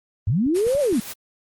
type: linear two-way sweep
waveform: sine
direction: up then down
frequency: 83 to 600 to 191 Hz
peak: -17 dBFS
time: 0.27-1 s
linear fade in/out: 5 ms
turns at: 0.8 s
type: clicks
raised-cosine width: 5 ms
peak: -24 dBFS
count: 5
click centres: 0.301 / 0.465 / 0.668 / 0.751 / 0.927 s
type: noise with tremolo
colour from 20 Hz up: white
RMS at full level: -33 dBFS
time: 0.54-1.14 s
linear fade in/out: 20 ms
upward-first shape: sine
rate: 7.5 Hz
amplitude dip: 45%
effects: Opus 32 kbps